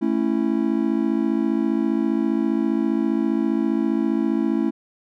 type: chord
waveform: triangle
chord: A major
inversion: none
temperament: just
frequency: 220 / 275 / 330 Hz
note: A3 / C#4 / E4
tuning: 0 / -14 / +2 cents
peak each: -21 dBFS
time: 0.01-4.71 s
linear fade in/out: 20 ms
effects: none